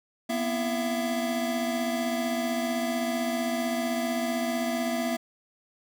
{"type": "tone cluster", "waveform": "square", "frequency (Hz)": [241.6, 257.3, 334, 669], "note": ["B3", "C4", "E4", "E5"], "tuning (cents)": [-38, -29, 23, 25], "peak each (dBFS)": [-30, -39, -38, -31], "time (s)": [0.29, 5.17], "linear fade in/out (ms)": 10, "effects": ["10-bit"]}